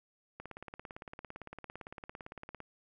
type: click train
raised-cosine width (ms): 0.5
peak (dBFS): -29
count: 40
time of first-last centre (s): 0.4-2.603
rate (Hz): 17.7
effects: none